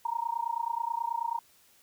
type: tone with amplitude modulation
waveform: sine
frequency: 932.3 Hz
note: A#5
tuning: in tune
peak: -25 dBFS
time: 0.05-1.39 s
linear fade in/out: 5 ms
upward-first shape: sine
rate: 29.3 Hz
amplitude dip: 95%
effects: white hiss -62 dBFS RMS until 1.82 s